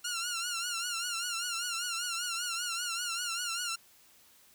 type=tone with vibrato; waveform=10% pulse; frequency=1400 Hz; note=F6; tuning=4 cents sharp; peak=-24 dBFS; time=0.04-3.76 s; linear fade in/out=10 ms; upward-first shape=triangle; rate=5.1 Hz; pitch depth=93 cents each way; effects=white hiss -61 dBFS RMS until 4.54 s